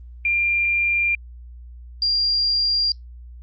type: tone pair in turn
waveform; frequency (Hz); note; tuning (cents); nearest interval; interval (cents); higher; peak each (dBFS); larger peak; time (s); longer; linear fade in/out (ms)
sine; 2389 / 4778; D7 / D8; +29 / +29; octave; 1200; second; -17; neither; 0.25-1.15 / 2.02-2.92; neither; 2
effects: added 60 Hz sine -37 dBFS peak until 3.42 s + Opus 24 kbps